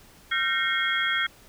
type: tone cluster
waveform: sine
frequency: 1374 / 1549 / 1850 / 2154 / 3281 Hz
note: F6 / G6 / A#6 / C7 / G#7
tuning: -29 / -21 / -14 / +50 / -22 cents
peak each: -29 dBFS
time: 0.31-1.27 s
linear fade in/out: 10 ms
effects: pink hiss -53 dBFS RMS until 1.48 s